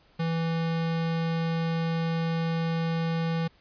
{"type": "tone", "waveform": "square", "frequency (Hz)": 164.81, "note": "E3", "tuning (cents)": 0, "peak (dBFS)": -26, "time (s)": [0.19, 3.48], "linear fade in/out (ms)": 10, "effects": ["pink hiss -61 dBFS RMS until 3.6 s", "resampled to 11025 Hz"]}